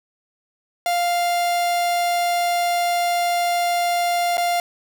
45% pulse tone with dropouts, 698.5 Hz, F5, in tune, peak -18 dBFS, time 0.86-4.6 s, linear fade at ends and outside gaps 1 ms, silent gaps 4.371-4.379 s, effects none

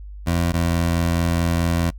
20% pulse tone pair in turn, 85.4 / 84.66 Hz, F2 / E2, -38 / +47 cents, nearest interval unison, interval 15 cents, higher first, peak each -13 dBFS, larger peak neither, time 0.26-0.53 / 0.53-1.91 s, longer second, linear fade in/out 20 ms, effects noise-tail reverb RT60 0.1 s tail -24 dB re dry + added 50 Hz sine -33 dBFS peak until 1.98 s

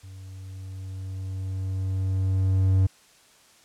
triangle tone with level ramp, 94.9 Hz, F#2, 44 cents sharp, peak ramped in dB -38 to -14 dBFS, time 0.03-2.87 s, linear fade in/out 10 ms, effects white hiss -56 dBFS RMS until 3.64 s + low-pass 9000 Hz 12 dB/octave

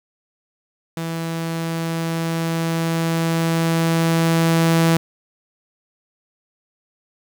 sawtooth tone with level ramp, 164.81 Hz, E3, in tune, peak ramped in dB -20 to -9 dBFS, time 0.97-4.97 s, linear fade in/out 2 ms, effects 8-bit

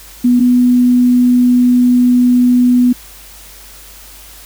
sine tone pair in turn, 245.3 / 246.9 Hz, B3 / B3, -12 / 0 cents, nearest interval unison, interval 12 cents, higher second, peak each -6 dBFS, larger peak neither, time 0.24-0.4 / 0.4-2.93 s, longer second, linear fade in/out 10 ms, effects added 50 Hz sine -40 dBFS peak until 4.45 s + white hiss -37 dBFS RMS until 4.45 s

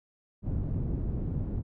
pink low-pass noise, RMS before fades -31 dBFS, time 0.42-1.63 s, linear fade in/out 50 ms, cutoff 220 Hz, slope 12 dB/octave, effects none

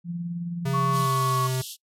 sine tone with tremolo, 172 Hz, F3, 26 cents flat, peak -26 dBFS, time 0.04-1.08 s, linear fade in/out 50 ms, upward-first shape triangle, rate 19 Hz, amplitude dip 45%
square tone with pitch glide, 135.1 to 129.52 Hz, C#3 to C3, -44 to -17 cents, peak -25 dBFS, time 0.65-1.62 s, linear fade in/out 10 ms, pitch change -73 cents, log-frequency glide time 0.9-1.43 s
sine tone, 1114 Hz, C#6, 8 cents sharp, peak -23 dBFS, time 0.73-1.48 s, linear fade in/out 20 ms
pink band-pass noise, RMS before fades -38 dBFS, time 0.91-1.77 s, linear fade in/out 50 ms, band 2900 to 14000 Hz, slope 96 dB/octave
effects noise-tail reverb RT60 0.1 s tail -24 dB re dry

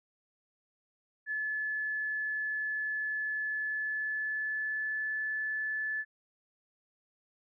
sine tone with pitch glide, 1724 to 1735 Hz, A6 to A6, -36 to -25 cents, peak -31 dBFS, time 1.26-6.05 s, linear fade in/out 50 ms, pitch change +11 cents, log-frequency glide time 3.49-5.13 s, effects none

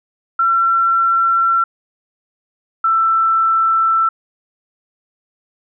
sine tone pair in turn, 1354 / 1332.3 Hz, E6 / E6, +46 / +18 cents, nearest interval unison, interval 28 cents, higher first, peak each -11 dBFS, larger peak neither, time 0.39-1.64 / 2.84-4.09 s, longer neither, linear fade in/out 5 ms, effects none

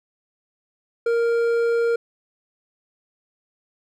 triangle tone with hard clipping, 466.2 Hz, A#4, in tune, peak -19 dBFS, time 1.06-1.96 s, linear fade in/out 5 ms, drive 10 dB, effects none

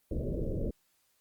pink low-pass noise, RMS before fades -33 dBFS, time 0.11-0.71 s, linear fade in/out 5 ms, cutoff 600 Hz, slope 96 dB/octave, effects white hiss -72 dBFS RMS until 1.2 s + Opus 24 kbps

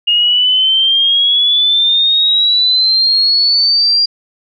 sine exponential sweep, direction up, 2846 to 4795 Hz, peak -8 dBFS, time 0.07-4.06 s, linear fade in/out 10 ms, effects none

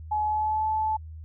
sine tone with pitch glide, 849 to 869.3 Hz, G#5 to A5, +38 to -21 cents, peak -23 dBFS, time 0.11-0.97 s, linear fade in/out 10 ms, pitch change +41 cents, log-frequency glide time 0.23-0.67 s, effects added 79 Hz sine -38 dBFS peak until 1.24 s

